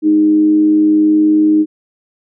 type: tone with frequency modulation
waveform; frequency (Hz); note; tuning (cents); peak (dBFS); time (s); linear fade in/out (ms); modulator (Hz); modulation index
sine; 309.8; D#4; -7; -7; 0.02-1.66; 50; 98.6; 0.25
effects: none